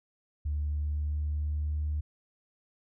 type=tone with pitch glide; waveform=sine; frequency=74 to 75.12 Hz; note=D2 to D2; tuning=+14 to +40 cents; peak=-27 dBFS; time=0.45-2.01 s; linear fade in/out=10 ms; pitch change=+26 cents; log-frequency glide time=0.59-1.55 s; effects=tanh soft clip ceiling -24 dBFS